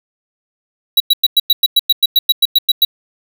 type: tone bursts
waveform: square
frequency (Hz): 3900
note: B7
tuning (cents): -23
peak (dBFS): -7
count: 15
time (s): 0.97-2.85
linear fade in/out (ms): 5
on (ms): 32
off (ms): 100
effects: none